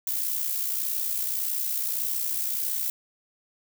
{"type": "noise with amplitude modulation", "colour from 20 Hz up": "violet", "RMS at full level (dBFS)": -26, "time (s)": [0.07, 2.9], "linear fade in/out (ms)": 2, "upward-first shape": "sine", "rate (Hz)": 61.7, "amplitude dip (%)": 50, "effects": []}